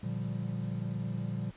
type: chord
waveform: triangle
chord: G minor seventh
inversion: first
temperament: equal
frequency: 116.54 / 146.83 / 174.61 / 196 Hz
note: Bb2 / D3 / F3 / G3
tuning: 0 / 0 / 0 / 0 cents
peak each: -34 / -38 / -36 / -37 dBFS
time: 0.03-1.51 s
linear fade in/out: 5 ms
effects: pink hiss -57 dBFS RMS until 1.56 s + resampled to 8000 Hz